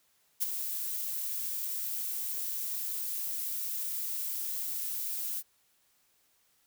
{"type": "noise with ADSR envelope", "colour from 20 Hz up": "violet", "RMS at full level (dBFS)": -27, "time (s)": [0.4, 5.43], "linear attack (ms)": 26, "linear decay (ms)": 15, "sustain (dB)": -8, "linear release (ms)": 46, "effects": ["white hiss -70 dBFS RMS until 6.66 s"]}